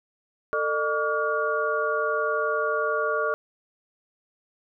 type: tone cluster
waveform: sine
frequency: 447.2 / 606 / 1144 / 1419 Hz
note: A4 / D#5 / D6 / F6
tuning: +28 / -46 / -46 / +27 cents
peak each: -28 dBFS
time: 0.53-3.34 s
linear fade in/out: 0 ms
effects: none